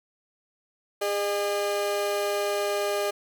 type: tone pair together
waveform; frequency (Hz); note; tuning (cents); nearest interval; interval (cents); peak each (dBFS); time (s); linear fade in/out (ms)
35% pulse; 407.5 / 607; G#4 / D#5; -33 / -43; perfect fifth; 690; -26; 1.01-3.11; 10
effects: none